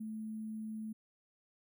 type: tone with sample-and-hold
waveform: sine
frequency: 217.7 Hz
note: A3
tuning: 18 cents flat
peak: -39 dBFS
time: 0-0.93 s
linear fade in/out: 10 ms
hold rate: 11025 Hz
effects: none